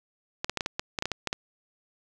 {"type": "clicks", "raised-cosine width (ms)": 0.2, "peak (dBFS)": -11, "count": 12, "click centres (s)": [0.445, 0.496, 0.573, 0.608, 0.661, 0.795, 0.988, 1.024, 1.056, 1.117, 1.273, 1.329], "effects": []}